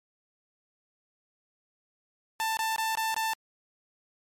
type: tone bursts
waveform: sawtooth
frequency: 888 Hz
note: A5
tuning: 16 cents sharp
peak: -23 dBFS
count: 5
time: 2.4-3.334 s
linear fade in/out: 0 ms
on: 170 ms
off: 21 ms
effects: MP3 64 kbps